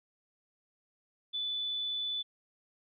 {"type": "tone", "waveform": "sine", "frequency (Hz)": 3485, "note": "A7", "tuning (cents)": -17, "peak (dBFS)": -32, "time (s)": [1.33, 2.23], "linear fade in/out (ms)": 20, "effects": []}